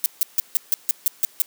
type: noise bursts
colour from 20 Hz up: violet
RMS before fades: -18 dBFS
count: 9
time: 0.04-1.42 s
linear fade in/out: 0 ms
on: 20 ms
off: 150 ms
effects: white hiss -51 dBFS RMS until 1.46 s + high-pass 200 Hz 12 dB/octave